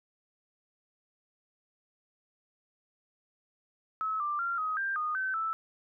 sine tone with pitch steps, 1292 / 1183 / 1381 / 1261 / 1585 / 1231 / 1534 / 1318 Hz, E6 / D6 / F6 / D#6 / G6 / D#6 / G6 / E6, -35 / +12 / -20 / +23 / +19 / -19 / -38 / -1 cents, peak -29 dBFS, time 4.01-5.53 s, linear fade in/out 0 ms, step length 190 ms, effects none

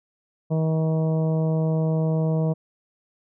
harmonic tone, 159.3 Hz, D#3, 41 cents sharp, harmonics 1 / 2 / 3 / 4 / 5 / 6 / 7, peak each -20 / -33 / -29 / -31 / -44 / -42 / -48 dBFS, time 0.5-2.54 s, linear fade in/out 20 ms, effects none

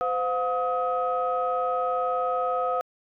sine tone cluster, 512 / 715 / 1266 Hz, C5 / F5 / D#6, -38 / +41 / +30 cents, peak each -27 dBFS, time 0.01-2.81 s, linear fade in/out 0 ms, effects tanh soft clip ceiling -15 dBFS

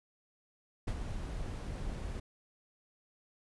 brown noise with ADSR envelope, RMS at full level -33 dBFS, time 0.87-2.2 s, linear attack 10 ms, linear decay 64 ms, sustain -6 dB, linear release 7 ms, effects resampled to 24000 Hz

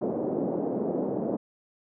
pink band-pass noise, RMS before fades -29 dBFS, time 0.01-1.37 s, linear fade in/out 10 ms, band 200 to 610 Hz, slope 24 dB/octave, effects none

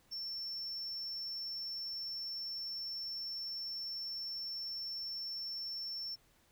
triangle tone, 5410 Hz, E8, 44 cents sharp, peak -37 dBFS, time 0.11-6.16 s, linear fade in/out 20 ms, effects tanh soft clip ceiling -33 dBFS + pink hiss -69 dBFS RMS until 6.51 s

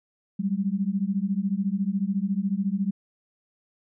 sine beating tone pair, 189.5 / 203.5 Hz, F#3 / G#3, +42 / -35 cents, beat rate 14 Hz, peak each -26 dBFS, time 0.39-2.91 s, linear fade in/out 10 ms, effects none

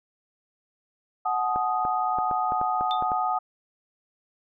sine chord, D# diminished, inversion first, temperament equal with one note detuned, 740 / 859.4 / 1244.5 Hz, F#5 / A5 / D#6, 0 / -41 / 0 cents, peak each -26 / -29 / -27 dBFS, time 1.25-3.39 s, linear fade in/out 10 ms
clicks, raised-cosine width 1 ms, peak -19 dBFS, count 9, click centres 1.56 / 1.851 / 2.186 / 2.312 / 2.521 / 2.614 / 2.81 / 3.024 / 3.118 s
sine tone with exponential decay, 3575 Hz, A7, 27 cents sharp, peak -26 dBFS, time 2.91-3.05 s, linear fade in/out 0 ms, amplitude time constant 29 ms
effects none

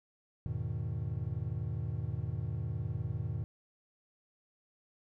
triangle chord, E major seventh, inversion none, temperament equal with one note detuned, 83.03 / 103.83 / 123.47 / 155.56 Hz, E2 / G#2 / B2 / D#3, +13 / 0 / 0 / 0 cents, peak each -39 / -36 / -36 / -39 dBFS, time 0.46-3.44 s, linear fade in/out 0 ms, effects none

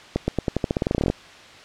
accelerating click train, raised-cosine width 2 ms, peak -7 dBFS, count 18, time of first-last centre 0.16-1.1 s, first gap 120 ms, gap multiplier 0.89, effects white hiss -44 dBFS RMS until 1.64 s + low-pass 4000 Hz 12 dB/octave

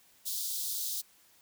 white high-pass noise, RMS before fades -35 dBFS, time 0.25-1.02 s, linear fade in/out 20 ms, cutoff 3500 Hz, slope 48 dB/octave, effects white hiss -63 dBFS RMS until 1.41 s

